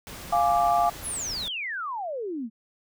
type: noise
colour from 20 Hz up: pink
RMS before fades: -40 dBFS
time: 0.07-1.48 s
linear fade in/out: 0 ms
type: chord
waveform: sine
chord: D diminished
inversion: first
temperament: equal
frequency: 698.5 / 830.6 / 1174.7 Hz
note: F5 / Ab5 / D6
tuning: 0 / 0 / 0 cents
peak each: -21 / -25 / -26 dBFS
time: 0.32-0.9 s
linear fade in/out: 10 ms
type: exponential sweep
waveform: sine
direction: down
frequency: 11840 to 210 Hz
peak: -29 dBFS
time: 1.02-2.5 s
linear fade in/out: 50 ms
effects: none